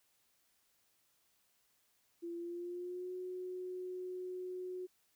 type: tone with pitch glide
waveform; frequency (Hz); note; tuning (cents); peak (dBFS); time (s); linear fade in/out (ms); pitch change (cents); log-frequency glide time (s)
sine; 341.5 to 366; F4 to F#4; -39 to -19; -40; 2.22-4.87; 20; +120; 2.37-3.13
effects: white hiss -75 dBFS RMS until 5.15 s